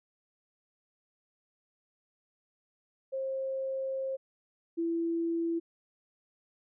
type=tone pair in turn; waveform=sine; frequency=533 / 334 Hz; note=C5 / E4; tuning=+32 / +23 cents; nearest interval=minor sixth; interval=809 cents; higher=first; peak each=-31 / -28 dBFS; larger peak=second; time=3.12-4.17 / 4.77-5.6 s; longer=first; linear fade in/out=20 ms; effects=none